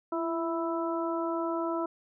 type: harmonic tone with a mistuned harmonic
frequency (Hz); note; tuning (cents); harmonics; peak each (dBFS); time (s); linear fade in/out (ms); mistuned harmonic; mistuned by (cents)
329.6; E4; 0; 1 / 2 / 3 / 4; -31 / -34 / -36 / -37; 0.12-1.86; 5; 1; +33
effects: none